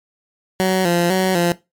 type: tone with vibrato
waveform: 15% pulse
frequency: 180.1 Hz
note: F#3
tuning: 46 cents flat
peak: -8 dBFS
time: 0.6-1.52 s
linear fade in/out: 0 ms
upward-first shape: square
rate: 2 Hz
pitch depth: 69 cents each way
effects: noise-tail reverb RT60 0.2 s tail -17 dB re dry + MP3 96 kbps